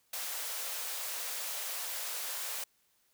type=high-pass noise; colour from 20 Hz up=white; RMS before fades=-38 dBFS; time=0.13-2.64 s; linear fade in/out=5 ms; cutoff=460 Hz; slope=48 dB/octave; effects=white hiss -72 dBFS RMS until 3.13 s